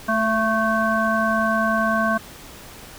harmonic tone with a mistuned harmonic, 220 Hz, A3, in tune, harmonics 1 / 3 / 5 / 7, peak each -23 / -23 / -23 / -23 dBFS, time 0.08-2.18 s, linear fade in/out 10 ms, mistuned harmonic 3, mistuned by +26 cents, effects pink hiss -41 dBFS RMS until 2.98 s

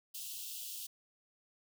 white high-pass noise, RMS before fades -44 dBFS, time 0.14-0.87 s, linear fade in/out 10 ms, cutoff 2700 Hz, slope 96 dB/octave, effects none

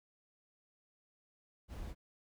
brown noise, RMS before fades -44 dBFS, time 1.68-1.95 s, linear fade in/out 50 ms, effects none

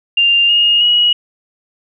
sine tone with pitch steps, 2794 / 2849 / 2906 Hz, F7 / F7 / F#7, 0 / +34 / -32 cents, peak -8 dBFS, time 0.17-1.13 s, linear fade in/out 5 ms, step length 320 ms, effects none

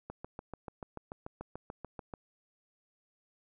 click train, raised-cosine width 1 ms, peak -27 dBFS, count 15, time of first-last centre 0.1-2.138 s, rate 6.87 Hz, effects none

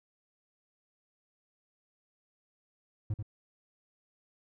triangle tone with echo, 105.6 Hz, G#2, 29 cents sharp, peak -27 dBFS, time 3.1-3.14 s, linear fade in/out 5 ms, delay 87 ms, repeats 1, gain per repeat -5 dB, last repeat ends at 3.227 s, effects none

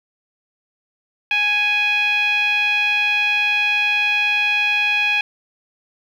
10% pulse tone with low-pass filter, 830.6 Hz, G#5, in tune, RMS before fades -18 dBFS, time 1.31-5.21 s, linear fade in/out 2 ms, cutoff 2700 Hz, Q 7, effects 8-bit

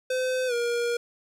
square tone with pitch glide, 512 to 475 Hz, C5 to A#4, -38 to +33 cents, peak -25 dBFS, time 0.1-0.97 s, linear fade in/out 5 ms, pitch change -129 cents, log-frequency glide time 0.47-0.53 s, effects low-pass 10000 Hz 12 dB/octave + 11-bit

